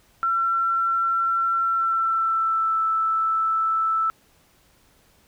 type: tone with pitch glide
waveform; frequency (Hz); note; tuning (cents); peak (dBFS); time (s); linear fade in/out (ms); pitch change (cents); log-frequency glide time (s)
sine; 1353 to 1319; E6 to E6; +45 to +1; -19; 0.23-4.1; 0; -44; 1.59-2.84
effects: pink hiss -59 dBFS RMS until 5.27 s